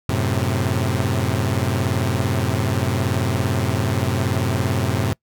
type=chord; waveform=sawtooth; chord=F# diminished; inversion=none; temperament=equal; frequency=92.5 / 110 / 130.81 Hz; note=F#2 / A2 / C3; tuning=0 / 0 / 0 cents; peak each=-19 dBFS; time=0.09-5.13 s; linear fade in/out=0 ms; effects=noise-tail reverb RT60 0.1 s tail -24 dB re dry